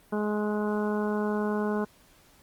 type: harmonic tone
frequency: 210 Hz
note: G#3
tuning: 19 cents sharp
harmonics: 1 / 2 / 3 / 4 / 5 / 6 / 7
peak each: -28 / -30 / -37 / -38 / -38 / -44 / -40 dBFS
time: 0.12-1.85 s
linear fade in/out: 10 ms
effects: pink hiss -59 dBFS RMS until 2.42 s + Opus 32 kbps